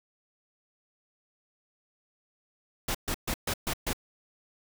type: noise bursts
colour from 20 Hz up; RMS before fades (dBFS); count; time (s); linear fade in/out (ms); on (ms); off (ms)
pink; -30; 6; 2.88-3.932; 5; 67; 130
effects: none